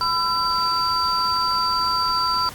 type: tone cluster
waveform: sine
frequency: 1007 / 1347 / 4660 Hz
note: B5 / E6 / D8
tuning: +33 / +37 / -14 cents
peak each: -23 dBFS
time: 0.01-2.49 s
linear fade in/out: 0 ms
effects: pink hiss -38 dBFS RMS until 2.54 s + Opus 32 kbps